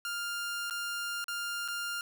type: tone with dropouts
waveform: sawtooth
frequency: 1400 Hz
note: F6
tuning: 4 cents sharp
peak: -30 dBFS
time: 0.05-2.01 s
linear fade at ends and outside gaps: 1 ms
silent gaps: 0.699-0.708 / 1.242-1.282 / 1.679-1.684 s
effects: none